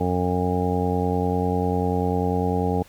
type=harmonic tone; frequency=90.1 Hz; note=F#2; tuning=45 cents flat; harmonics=1 / 2 / 3 / 4 / 5 / 6 / 7 / 8 / 9; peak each=-26 / -26 / -28 / -35 / -26 / -37 / -36 / -35 / -28 dBFS; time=0-2.83 s; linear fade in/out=10 ms; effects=pink hiss -52 dBFS RMS until 2.88 s